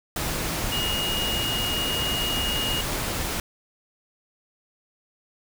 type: tone in noise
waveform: sine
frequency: 2866 Hz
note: F7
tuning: 44 cents sharp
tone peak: -26 dBFS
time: 0.72-2.81 s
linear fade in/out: 2 ms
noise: pink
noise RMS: -28 dBFS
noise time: 0.16-3.4 s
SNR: -1 dB
effects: none